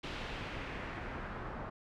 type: noise with low-pass filter sweep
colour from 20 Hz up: pink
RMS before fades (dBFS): -42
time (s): 0.03-1.7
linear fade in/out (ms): 10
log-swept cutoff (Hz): 3400 to 1200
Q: 1.4
effects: none